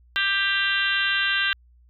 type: harmonic tone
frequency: 394.6 Hz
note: G4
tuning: 11 cents sharp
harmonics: 3 / 4 / 5 / 6 / 7 / 8 / 9 / 10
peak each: -34 / -23 / -31 / -37 / -27 / -29 / -31 / -33 dBFS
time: 0.16-1.53 s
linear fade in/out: 0 ms
effects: added 60 Hz sine -52 dBFS peak until 1.89 s